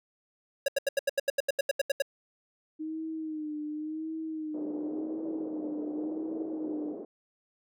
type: tone bursts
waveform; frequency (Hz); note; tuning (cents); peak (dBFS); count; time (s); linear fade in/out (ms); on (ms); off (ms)
square; 554; C#5; -1; -24; 14; 0.66-2.022; 5; 23; 80
type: tone with vibrato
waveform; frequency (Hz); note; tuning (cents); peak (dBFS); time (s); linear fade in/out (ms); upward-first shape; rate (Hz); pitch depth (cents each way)
sine; 310; D#4; -6; -33; 2.79-6.94; 20; sine; 0.91; 55
type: band-pass noise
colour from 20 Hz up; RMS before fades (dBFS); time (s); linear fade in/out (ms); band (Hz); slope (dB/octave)
pink; -41; 4.54-7.05; 5; 300 to 510; 24
effects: none